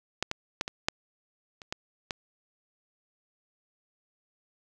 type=clicks; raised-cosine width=0.2 ms; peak=-10 / -13 / -11 / -17 / -7 / -27 / -15 / -14 dBFS; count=8; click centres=0.226 / 0.314 / 0.611 / 0.679 / 0.885 / 1.618 / 1.725 / 2.108 s; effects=none